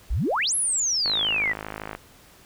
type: exponential two-way sweep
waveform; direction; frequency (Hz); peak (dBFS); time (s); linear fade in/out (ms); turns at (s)
sine; up then down; 41.47 to 11270 to 1889; -21; 0.1-1.53; 10; 0.55
type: click train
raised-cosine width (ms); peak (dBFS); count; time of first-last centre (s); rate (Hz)
0.5; -17; 48; 1.06-1.95; 52.8
effects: pink hiss -52 dBFS RMS until 2.45 s